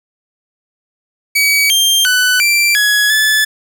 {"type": "tone with pitch steps", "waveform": "sawtooth", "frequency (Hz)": [2273, 3181, 1496, 2352, 1680, 1732], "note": ["C#7", "G7", "F#6", "D7", "G#6", "A6"], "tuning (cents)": [43, 25, 19, 2, 19, -28], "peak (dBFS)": -6, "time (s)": [1.35, 3.45], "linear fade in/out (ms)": 10, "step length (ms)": 350, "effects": []}